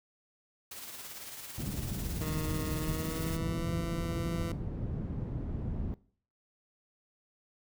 white noise with tremolo, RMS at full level -43 dBFS, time 0.71-3.37 s, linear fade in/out 5 ms, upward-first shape sine, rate 18 Hz, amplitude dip 40%
white low-pass noise, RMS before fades -36 dBFS, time 1.58-5.94 s, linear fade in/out 0 ms, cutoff 160 Hz, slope 12 dB/octave
20% pulse tone with pitch glide, 155.56 to 167.69 Hz, D#3 to E3, 0 to +30 cents, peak -30 dBFS, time 2.21-4.52 s, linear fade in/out 2 ms, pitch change +130 cents, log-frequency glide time 2.79-3.69 s
effects noise-tail reverb RT60 0.5 s tail -20 dB re dry

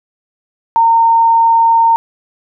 sine tone, 916 Hz, A#5, 31 cents flat, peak -6 dBFS, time 0.76-1.96 s, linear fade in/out 0 ms, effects none

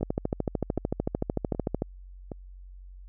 two click trains, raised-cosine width 2 ms, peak -21 / -13 dBFS, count 4 / 25, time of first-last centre 0.01-2.318 / 0.03-1.821 s, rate 1.3 / 13.4 Hz, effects added 46 Hz sine -43 dBFS peak until 3.08 s

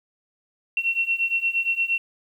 sine beating tone pair, 2716 / 2724.6 Hz, F7 / F7, -49 / -43 cents, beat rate 8.6 Hz, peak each -25 / -23 dBFS, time 0.77-1.98 s, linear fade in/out 2 ms, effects 9-bit

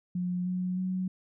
sine tone with pitch steps, 179.3 / 182.33 / 185.41 Hz, F3 / F#3 / F#3, +46 / -25 / +4 cents, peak -28 dBFS, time 0.15-1.08 s, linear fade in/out 5 ms, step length 310 ms, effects none

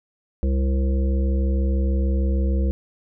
harmonic tone, 66.5 Hz, C2, 29 cents sharp, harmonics 1 / 3 / 5 / 7 / 8, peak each -18 / -28 / -32 / -35 / -36 dBFS, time 0.43-2.71 s, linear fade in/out 0 ms, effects none

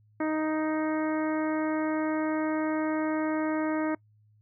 harmonic tone, 311.4 Hz, D#4, 2 cents sharp, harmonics 1 / 2 / 3 / 4 / 5 / 6 / 7, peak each -27 / -33 / -37 / -39 / -41 / -43 / -44 dBFS, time 0.2-3.95 s, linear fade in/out 5 ms, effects noise-tail reverb RT60 0.1 s tail -24 dB re dry + added 106 Hz sine -59 dBFS peak until 4.41 s

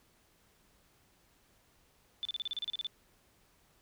sine tone bursts, 3520 Hz, A7, in tune, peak -33 dBFS, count 12, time 2.23-2.868 s, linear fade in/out 0 ms, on 22 ms, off 34 ms, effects pink hiss -68 dBFS RMS until 3.81 s

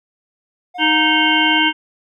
triangle tone with vibrato, 716 Hz, F5, 43 cents sharp, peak -25 dBFS, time 0.74-1.6 s, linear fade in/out 20 ms, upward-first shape sine, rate 5.9 Hz, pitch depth 11 cents each way
harmonic tone, 310.8 Hz, D#4, 2 cents flat, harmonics 1 / 3 / 5 / 7 / 9 / 10, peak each -19 / -19 / -19 / -19 / -19 / -19 dBFS, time 0.78-1.73 s, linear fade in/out 50 ms
effects none

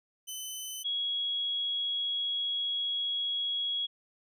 15% pulse / sine tone pair in turn, 3033 / 3325 Hz, F#7 / G#7, +42 / +1 cents, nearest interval major second, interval 159 cents, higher second, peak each -30 / -29 dBFS, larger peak second, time 0.27-0.84 / 0.84-3.87 s, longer second, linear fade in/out 20 ms, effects none

